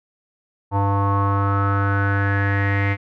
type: tone with low-pass filter sweep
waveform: square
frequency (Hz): 99.5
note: G2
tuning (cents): +26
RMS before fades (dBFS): -19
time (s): 0.71-2.97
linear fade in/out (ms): 50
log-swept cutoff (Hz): 930 to 2100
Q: 7.5
effects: none